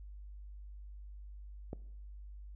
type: click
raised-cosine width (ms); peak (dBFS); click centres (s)
2; -27; 1.731
effects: noise-tail reverb RT60 0.8 s tail -20 dB re dry + added 50 Hz sine -46 dBFS peak until 2.55 s